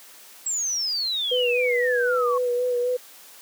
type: exponential sweep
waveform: sine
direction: down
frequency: 7740 to 1079 Hz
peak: -23 dBFS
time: 0.46-2.38 s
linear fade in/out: 5 ms
type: tone with vibrato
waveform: sine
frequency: 492 Hz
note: B4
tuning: 7 cents flat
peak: -20 dBFS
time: 1.31-2.97 s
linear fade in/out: 10 ms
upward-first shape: sine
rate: 3.9 Hz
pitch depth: 29 cents each way
effects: white hiss -47 dBFS RMS until 3.41 s + high-pass 300 Hz 12 dB/octave